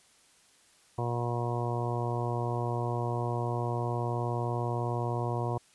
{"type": "harmonic tone", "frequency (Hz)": 119.8, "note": "A#2", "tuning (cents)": 48, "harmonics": [1, 2, 3, 4, 5, 6, 7, 8, 9], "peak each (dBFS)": [-31, -42, -37, -39, -41, -38, -47, -38, -44], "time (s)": [0.98, 5.58], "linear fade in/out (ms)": 5, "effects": ["white hiss -62 dBFS RMS until 5.74 s", "resampled to 24000 Hz"]}